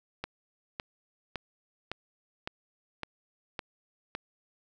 click train, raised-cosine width 0.3 ms, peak -18 dBFS, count 8, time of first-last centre 0.24-4.151 s, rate 1.79 Hz, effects none

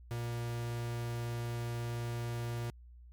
45% pulse tone, 118.4 Hz, A#2, 27 cents sharp, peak -35 dBFS, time 0.11-2.7 s, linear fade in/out 0 ms, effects added 60 Hz sine -51 dBFS peak until 3.12 s + MP3 96 kbps

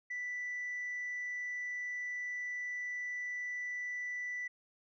sine tone, 1975.5 Hz, B6, in tune, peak -35 dBFS, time 0.1-4.48 s, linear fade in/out 10 ms, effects tanh soft clip ceiling -34 dBFS

